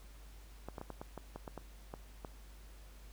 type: clicks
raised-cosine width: 1 ms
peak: -29 dBFS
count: 11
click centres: 0.686 / 0.782 / 0.814 / 0.903 / 1.015 / 1.177 / 1.36 / 1.478 / 1.577 / 1.939 / 2.248 s
effects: added 50 Hz sine -52 dBFS peak until 3.12 s + pink hiss -62 dBFS RMS until 3.12 s